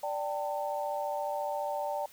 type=chord; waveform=sine; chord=D suspended fourth; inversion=none; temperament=equal with one note detuned; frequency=587.3 / 784 / 898.5 Hz; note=D5 / G5 / A5; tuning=0 / 0 / +36 cents; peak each=-34 / -36 / -36 dBFS; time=0.03-2.06 s; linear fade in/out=5 ms; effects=white hiss -56 dBFS RMS until 2.12 s